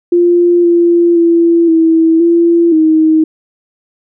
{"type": "tone with pitch steps", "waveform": "sine", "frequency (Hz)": [348.5, 343.3, 337.3, 325.5, 339.2, 315.8], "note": ["F4", "F4", "E4", "E4", "E4", "D#4"], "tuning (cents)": [-4, -30, 40, -22, 50, 26], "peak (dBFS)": -5, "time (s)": [0.12, 3.24], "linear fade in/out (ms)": 5, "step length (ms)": 520, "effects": []}